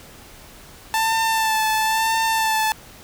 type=tone with vibrato; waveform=sawtooth; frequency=885 Hz; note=A5; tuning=10 cents sharp; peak=-14 dBFS; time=0.94-2.72 s; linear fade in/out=0 ms; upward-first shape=sine; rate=1 Hz; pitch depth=26 cents each way; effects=pink hiss -44 dBFS RMS until 3.03 s